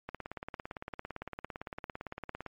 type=click train; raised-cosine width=0.5 ms; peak=-24 dBFS; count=43; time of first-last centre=0.09-2.463 s; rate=17.7 Hz; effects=MP3 48 kbps